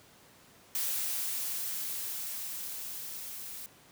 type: noise with level ramp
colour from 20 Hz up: blue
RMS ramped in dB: -32 to -43 dBFS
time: 0.75-3.66 s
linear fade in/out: 0 ms
effects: pink hiss -58 dBFS RMS until 3.91 s + high-pass 100 Hz 12 dB/octave